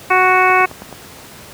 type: harmonic tone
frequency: 370 Hz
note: F#4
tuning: in tune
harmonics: 1 / 2 / 3 / 4 / 5 / 6 / 7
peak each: -18 / -15 / -14 / -18 / -22 / -17 / -20 dBFS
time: 0.1-0.66 s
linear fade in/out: 10 ms
type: click train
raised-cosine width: 1 ms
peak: -16 dBFS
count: 5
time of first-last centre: 0.5-0.927 s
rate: 9.37 Hz
effects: pink hiss -37 dBFS RMS until 1.53 s + high-pass 80 Hz 12 dB/octave